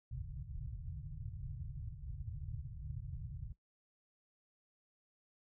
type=low-pass noise; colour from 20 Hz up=white; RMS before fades=-45 dBFS; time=0.11-3.53 s; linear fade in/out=10 ms; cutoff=150 Hz; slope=96 dB/octave; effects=noise-tail reverb RT60 0.1 s tail -17 dB re dry